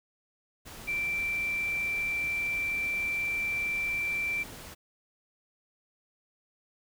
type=tone in noise; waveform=sine; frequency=2345 Hz; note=D7; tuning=3 cents flat; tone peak=-28 dBFS; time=0.87-4.44 s; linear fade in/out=20 ms; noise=pink; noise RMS=-45 dBFS; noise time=0.65-4.75 s; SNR=+14 dB; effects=none